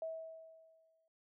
sine tone with exponential decay, 647 Hz, E5, 32 cents flat, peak -37 dBFS, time 0.02-1.08 s, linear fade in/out 2 ms, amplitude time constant 230 ms, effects none

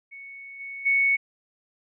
sine tone with level steps, 2217 Hz, C#7, in tune, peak -39 / -34 / -18 dBFS, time 0.11-1.17 s, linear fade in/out 20 ms, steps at 0.59 / 0.85 s, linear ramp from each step 20 ms, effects none

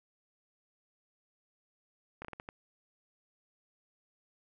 slowing click train, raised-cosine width 0.5 ms, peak -27 dBFS, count 6, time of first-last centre 2.22-2.489 s, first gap 27 ms, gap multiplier 1.35, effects none

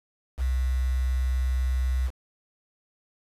sine tone with quantisation, 64 Hz, C2, 38 cents flat, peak -22 dBFS, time 0.37-2.11 s, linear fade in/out 50 ms, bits 7, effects resampled to 32000 Hz

